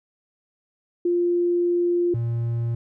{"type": "tone pair in turn", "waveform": ["sine", "triangle"], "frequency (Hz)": [349.2, 117.04], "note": ["F4", "A#2"], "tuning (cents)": [0, 7], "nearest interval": "octave + perfect fifth", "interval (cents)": 1893, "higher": "first", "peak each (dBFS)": [-18, -20], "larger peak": "first", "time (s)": [[1.05, 2.14], [2.14, 2.75]], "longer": "first", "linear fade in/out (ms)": 5, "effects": []}